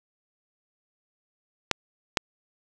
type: clicks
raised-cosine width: 0.2 ms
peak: -3 dBFS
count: 2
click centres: 1.713 / 2.172 s
effects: 7-bit